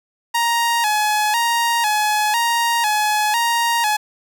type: tone with vibrato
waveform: sawtooth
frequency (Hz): 890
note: A5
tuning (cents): +20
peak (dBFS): -12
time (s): 0.34-3.97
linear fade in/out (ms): 10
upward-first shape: square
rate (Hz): 1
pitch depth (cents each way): 87
effects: none